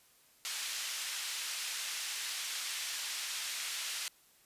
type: band-pass noise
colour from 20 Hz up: pink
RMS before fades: -39 dBFS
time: 0.45-4.08 s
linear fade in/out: 0 ms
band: 2400 to 9600 Hz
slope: 12 dB/octave
effects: white hiss -65 dBFS RMS until 4.45 s + resampled to 32000 Hz